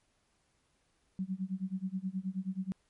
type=tone with tremolo; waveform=sine; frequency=188.8 Hz; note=F#3; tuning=35 cents sharp; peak=-30 dBFS; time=1.19-2.72 s; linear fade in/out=0 ms; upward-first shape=sine; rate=9.4 Hz; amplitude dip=95%; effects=pink hiss -74 dBFS RMS until 2.89 s + MP3 48 kbps